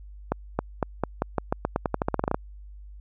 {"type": "accelerating click train", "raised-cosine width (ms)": 1, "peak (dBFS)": -9, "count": 19, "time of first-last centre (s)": [0.32, 2.345], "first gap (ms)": 270, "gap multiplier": 0.88, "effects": ["added 50 Hz sine -41 dBFS peak until 3 s"]}